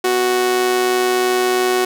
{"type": "tone with amplitude modulation", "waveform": "sawtooth", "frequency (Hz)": 370, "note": "F#4", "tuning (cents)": 0, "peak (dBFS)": -8, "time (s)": [0.04, 1.85], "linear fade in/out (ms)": 5, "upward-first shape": "sine", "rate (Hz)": 123, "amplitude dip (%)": 50, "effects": []}